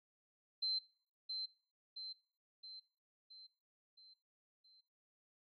sine tone with echo, 4100 Hz, C8, 36 cents flat, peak -35 dBFS, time 0.62-0.79 s, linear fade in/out 10 ms, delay 670 ms, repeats 6, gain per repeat -5 dB, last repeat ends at 4.81 s, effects noise-tail reverb RT60 0.6 s tail -25 dB re dry + AAC 32 kbps

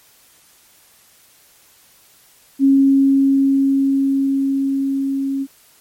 sine tone with level ramp, 272.9 Hz, C#4, 27 cents flat, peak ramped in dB -8 to -18 dBFS, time 2.59-5.47 s, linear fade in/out 50 ms, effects white hiss -51 dBFS RMS until 5.8 s + MP3 64 kbps

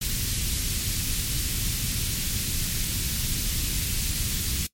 pink band-stop noise, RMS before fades -27 dBFS, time 0.01-4.67 s, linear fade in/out 10 ms, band 170 to 3300 Hz, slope 12 dB/octave, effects noise-tail reverb RT60 0.1 s tail -20 dB re dry + MP3 64 kbps

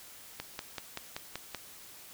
click train, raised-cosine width 0.2 ms, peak -19 dBFS, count 7, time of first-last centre 0.4-1.547 s, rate 5.23 Hz, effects white hiss -51 dBFS RMS until 2.13 s

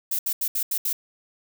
violet noise bursts at uneven times, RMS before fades -25 dBFS, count 6, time 0.11-0.19 / 0.26-0.33 / 0.41-0.48 / 0.55-0.63 / 0.71-0.78 / 0.85-0.93 s, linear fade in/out 5 ms, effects none

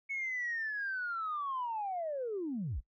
sine linear sweep, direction down, 2217 to 35.33 Hz, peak -33 dBFS, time 0.09-2.81 s, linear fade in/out 20 ms, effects noise-tail reverb RT60 0.1 s tail -21 dB re dry + tanh soft clip ceiling -29 dBFS

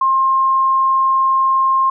sine tone, 1063 Hz, C6, 27 cents sharp, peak -11 dBFS, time 0.01-1.9 s, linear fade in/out 5 ms, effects none

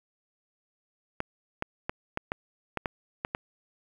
clicks, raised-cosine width 0.5 ms, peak -14 dBFS, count 9, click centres 1.204 / 1.624 / 1.895 / 2.174 / 2.319 / 2.773 / 2.858 / 3.249 / 3.349 s, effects 8-bit

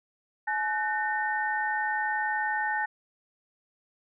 sine tone cluster, 851 / 1501 / 1820 Hz, G#5 / F#6 / A#6, +42 / +24 / -42 cents, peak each -29 / -33 / -30 dBFS, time 0.47-2.86 s, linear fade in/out 10 ms, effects none

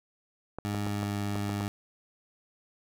clicks, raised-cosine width 1 ms, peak -22 dBFS, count 7, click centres 0.586 / 0.746 / 0.868 / 1.03 / 1.357 / 1.495 / 1.608 s
20% pulse tone with pitch glide, 102.8 to 101.91 Hz, G#2 to G#2, -17 to -32 cents, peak -25 dBFS, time 0.65-1.68 s, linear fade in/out 0 ms, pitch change -15 cents, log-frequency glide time 0.84-1.13 s
effects none

